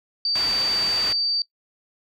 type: tone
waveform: sine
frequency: 4629 Hz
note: D8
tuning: 26 cents flat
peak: -20 dBFS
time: 0.25-1.42 s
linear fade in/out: 2 ms
type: low-pass noise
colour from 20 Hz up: white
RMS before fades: -32 dBFS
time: 0.35-1.13 s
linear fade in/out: 5 ms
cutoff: 3600 Hz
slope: 12 dB/octave
effects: noise-tail reverb RT60 0.1 s tail -19 dB re dry